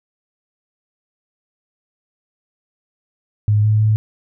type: tone with pitch steps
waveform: sine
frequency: 105.1 / 107.3 / 108.1 Hz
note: G#2 / A2 / A2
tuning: +21 / -43 / -30 cents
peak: -11 dBFS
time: 3.48-3.96 s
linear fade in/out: 0 ms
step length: 160 ms
effects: none